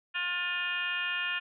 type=tone with frequency modulation; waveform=sine; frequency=2126 Hz; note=C7; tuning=27 cents sharp; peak=-29 dBFS; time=0.14-1.4 s; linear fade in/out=20 ms; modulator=353 Hz; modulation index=2.4; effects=none